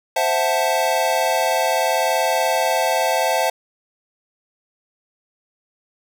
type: chord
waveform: square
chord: F# half-diminished seventh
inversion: second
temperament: equal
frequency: 523.3 / 659.3 / 740 / 880 Hz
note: C5 / E5 / F#5 / A5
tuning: 0 / 0 / 0 / 0 cents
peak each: -24 / -22 / -24 / -23 dBFS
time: 0.16-3.5 s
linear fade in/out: 5 ms
effects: none